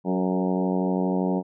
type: harmonic tone with a mistuned harmonic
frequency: 92.5 Hz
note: F#2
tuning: in tune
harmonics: 2 / 3 / 4 / 5 / 6 / 7 / 8 / 9 / 10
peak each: -24 / -28 / -30 / -32 / -34 / -35 / -36 / -37 / -38 dBFS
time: 0.04-1.43 s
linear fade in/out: 50 ms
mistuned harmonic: 5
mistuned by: -16 cents
effects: none